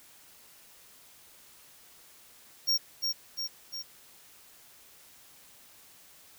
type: tone with echo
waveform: square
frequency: 5560 Hz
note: F8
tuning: 9 cents flat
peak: -24 dBFS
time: 2.67-2.78 s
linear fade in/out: 20 ms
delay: 350 ms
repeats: 3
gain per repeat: -4 dB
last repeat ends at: 3.83 s
effects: white hiss -56 dBFS RMS until 6.38 s